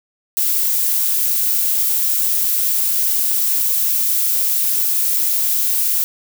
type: noise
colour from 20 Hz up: violet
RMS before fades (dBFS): -17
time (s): 0.37-6.04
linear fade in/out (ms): 0
effects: none